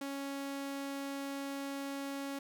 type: tone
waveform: sawtooth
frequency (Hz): 277.2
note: C#4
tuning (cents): 0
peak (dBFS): -34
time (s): 0.01-2.39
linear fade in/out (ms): 5
effects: none